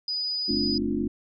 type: tone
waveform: sine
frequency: 4957 Hz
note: D#8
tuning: 7 cents flat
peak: -26 dBFS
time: 0.08-0.78 s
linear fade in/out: 2 ms
type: chord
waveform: sine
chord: D minor seventh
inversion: second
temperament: equal with one note detuned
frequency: 217.2 / 261.6 / 293.7 / 349.2 Hz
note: A3 / C4 / D4 / F4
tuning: -22 / 0 / 0 / 0 cents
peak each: -29 / -31 / -29 / -31 dBFS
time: 0.48-1.08 s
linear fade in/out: 10 ms
type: click train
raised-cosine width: 5 ms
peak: -28 dBFS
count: 28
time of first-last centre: 0.51-1.073 s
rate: 48 Hz
effects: none